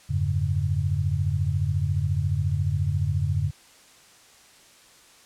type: tone cluster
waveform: sine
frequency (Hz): 87.5 / 101.8 / 141.7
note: F2 / G#2 / C#3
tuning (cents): +4 / -34 / +38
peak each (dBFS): -26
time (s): 0.09-3.51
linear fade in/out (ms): 20
effects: white hiss -53 dBFS RMS until 5.25 s + low-pass 9000 Hz 12 dB/octave